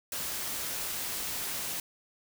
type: noise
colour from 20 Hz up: white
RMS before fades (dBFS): -35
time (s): 0.12-1.8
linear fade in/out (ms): 2
effects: none